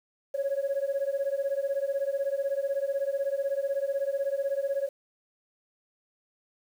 sine beating tone pair, 546 / 562 Hz, C#5 / C#5, -26 / +24 cents, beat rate 16 Hz, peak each -28 dBFS, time 0.34-4.89 s, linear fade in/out 10 ms, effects tanh soft clip ceiling -22 dBFS + 9-bit

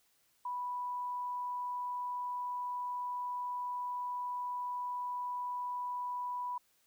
sine tone, 986 Hz, B5, 3 cents flat, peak -35 dBFS, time 0.45-6.58 s, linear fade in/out 5 ms, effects white hiss -72 dBFS RMS until 6.86 s

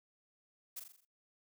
blue noise with echo, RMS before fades -43 dBFS, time 0.76-0.8 s, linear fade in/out 10 ms, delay 42 ms, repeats 6, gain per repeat -5 dB, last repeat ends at 1.052 s, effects noise-tail reverb RT60 0.2 s tail -23 dB re dry

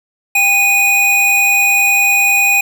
square tone pair together, 796 / 2478 Hz, G5 / D#7, +26 / -8 cents, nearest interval octave + minor sixth, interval 1966 cents, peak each -21 / -10 dBFS, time 0.35-2.61 s, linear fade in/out 5 ms, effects none

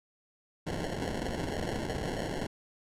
violet noise with sample-and-hold, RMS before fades -34 dBFS, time 0.66-2.47 s, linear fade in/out 10 ms, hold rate 1225 Hz, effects low-pass 9000 Hz 12 dB/octave

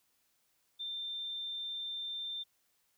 sine tone, 3582 Hz, A7, 30 cents sharp, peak -37 dBFS, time 0.79-2.44 s, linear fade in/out 20 ms, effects white hiss -75 dBFS RMS until 2.97 s

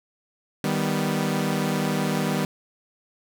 sawtooth chord, Eb augmented, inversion none, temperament equal, 155.56 / 196 / 246.9 Hz, Eb3 / G3 / B3, 0 / 0 / 0 cents, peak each -23 / -22 / -24 dBFS, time 0.64-2.45 s, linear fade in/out 2 ms, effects none

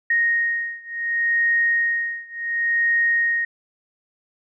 sine beating tone pair, 1864.7 / 1865.39 Hz, A#6 / A#6, 0 / +1 cents, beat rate 0.69 Hz, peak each -21 / -22 dBFS, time 0.1-3.45 s, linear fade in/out 5 ms, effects none

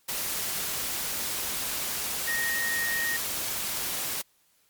sine tone in noise, 1864.7 Hz, A#6, in tune, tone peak -27 dBFS, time 2.27-3.17 s, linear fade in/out 10 ms, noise white, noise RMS -31 dBFS, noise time 0.08-4.22 s, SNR +1 dB, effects white hiss -66 dBFS RMS until 4.69 s + MP3 96 kbps

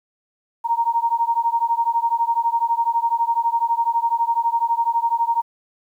sine beating tone pair, 924 / 936 Hz, A#5 / A#5, -16 / +7 cents, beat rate 12 Hz, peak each -20 dBFS, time 0.64-5.42 s, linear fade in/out 20 ms, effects 9-bit

